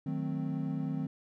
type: chord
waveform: triangle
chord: D# diminished seventh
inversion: none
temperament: equal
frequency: 155.56 / 185 / 220 / 261.6 Hz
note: D#3 / F#3 / A3 / C4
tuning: 0 / 0 / 0 / 0 cents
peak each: -33 / -37 / -39 / -34 dBFS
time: 0.06-1.07 s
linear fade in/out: 5 ms
effects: none